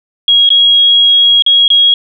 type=tone with dropouts; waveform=sine; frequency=3299 Hz; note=G#7; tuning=12 cents flat; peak=-4 dBFS; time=0.28-1.94 s; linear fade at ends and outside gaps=2 ms; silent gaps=0.491-0.503 / 1.423-1.463 / 1.68-1.702 s; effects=none

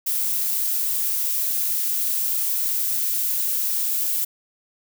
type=noise; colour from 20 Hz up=violet; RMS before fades=-23 dBFS; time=0.06-4.25 s; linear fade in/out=10 ms; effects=none

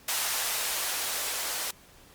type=noise with band-pass filter sweep; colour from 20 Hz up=violet; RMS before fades=-31 dBFS; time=0.08-1.71 s; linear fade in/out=5 ms; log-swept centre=700 to 460 Hz; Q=0.96; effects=pink hiss -55 dBFS RMS until 2.14 s + Opus 48 kbps

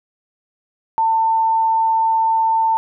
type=tone; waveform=sine; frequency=896 Hz; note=A5; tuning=31 cents sharp; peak=-13 dBFS; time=0.98-2.77 s; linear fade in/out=0 ms; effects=none

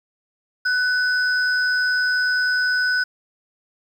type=tone pair together; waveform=sine; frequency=1494 / 5025 Hz; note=F#6 / D#8; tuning=+16 / +16 cents; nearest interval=octave + major sixth; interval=2100 cents; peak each=-17 / -26 dBFS; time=0.65-3.04 s; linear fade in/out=10 ms; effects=tanh soft clip ceiling -10 dBFS + 8-bit

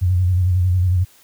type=tone with vibrato; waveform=sine; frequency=90.7 Hz; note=F#2; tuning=34 cents flat; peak=-13 dBFS; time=0.01-1.05 s; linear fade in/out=20 ms; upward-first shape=square; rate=11 Hz; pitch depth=48 cents each way; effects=white hiss -51 dBFS RMS until 1.23 s

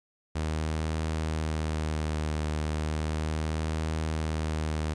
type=tone with vibrato; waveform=sawtooth; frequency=77.8 Hz; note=D#2; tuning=in tune; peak=-24 dBFS; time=0.35-4.94 s; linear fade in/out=10 ms; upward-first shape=triangle; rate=0.35 Hz; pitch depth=29 cents each way; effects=resampled to 22050 Hz + 11-bit

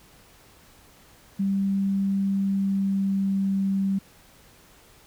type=tone with pitch glide; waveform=sine; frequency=196 to 194.65 Hz; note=G3 to G3; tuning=0 to -12 cents; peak=-21 dBFS; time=1.39-3.99 s; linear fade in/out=10 ms; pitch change=-12 cents; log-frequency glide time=2.36-3.62 s; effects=pink hiss -54 dBFS RMS until 5.06 s

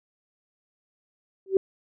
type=tone with exponential growth; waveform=sine; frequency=384.1 Hz; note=G4; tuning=35 cents flat; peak=-12 dBFS; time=1.46-1.57 s; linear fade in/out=2 ms; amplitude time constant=23 ms; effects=none

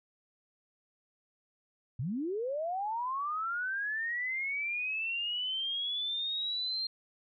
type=linear sweep; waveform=sine; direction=up; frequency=106.8 to 4200 Hz; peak=-31 dBFS; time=1.99-6.87 s; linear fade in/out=5 ms; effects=MP3 64 kbps

